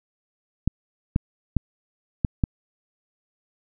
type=clicks; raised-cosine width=5 ms; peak=-7 dBFS; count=5; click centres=0.676 / 1.161 / 1.567 / 2.248 / 2.438 s; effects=none